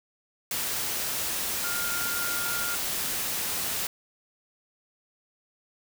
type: tone in noise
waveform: sine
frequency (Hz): 1408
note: F6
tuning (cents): +14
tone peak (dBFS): -32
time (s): 1.64-2.75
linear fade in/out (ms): 2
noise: white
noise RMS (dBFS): -30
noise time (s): 0.51-3.87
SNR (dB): -5
effects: none